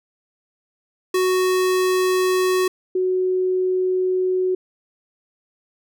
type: tone pair in turn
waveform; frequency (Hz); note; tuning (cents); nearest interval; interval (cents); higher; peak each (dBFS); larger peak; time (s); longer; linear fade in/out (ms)
square / sine; 370 / 370; F#4 / F#4; 0 / 0; unison; 0; neither; -17; neither; 1.14-2.68 / 2.95-4.55; second; 5
effects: none